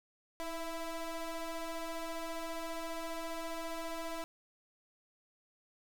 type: ring-modulated tone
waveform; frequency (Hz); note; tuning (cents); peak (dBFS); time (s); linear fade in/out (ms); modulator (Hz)
25% pulse; 329.6; E4; 0; -31; 0.4-4.24; 0; 337
effects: none